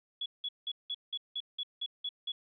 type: tone bursts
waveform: sine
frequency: 3381 Hz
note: G#7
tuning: 30 cents sharp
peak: -33 dBFS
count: 10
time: 0.21-2.32 s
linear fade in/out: 5 ms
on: 49 ms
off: 180 ms
effects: none